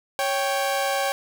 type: tone pair together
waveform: sawtooth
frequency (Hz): 554.4 / 784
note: C#5 / G5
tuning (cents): 0 / 0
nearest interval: tritone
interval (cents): 600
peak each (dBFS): -21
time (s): 0.19-1.12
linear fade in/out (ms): 0
effects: none